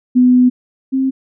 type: tone pair in turn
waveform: sine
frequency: 250 / 265.2 Hz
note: B3 / C4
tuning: +21 / +23 cents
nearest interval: minor second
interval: 102 cents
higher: second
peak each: -6 / -12 dBFS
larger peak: first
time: 0.15-0.5 / 0.92-1.11 s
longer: first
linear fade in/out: 20 ms
effects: none